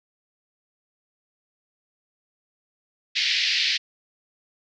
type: band-pass noise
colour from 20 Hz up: white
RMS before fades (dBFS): -23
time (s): 3.15-3.78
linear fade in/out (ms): 20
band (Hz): 1900 to 5000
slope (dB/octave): 48
effects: none